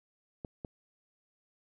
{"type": "clicks", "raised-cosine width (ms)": 2, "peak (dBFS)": -26, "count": 2, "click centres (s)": [0.448, 0.648], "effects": []}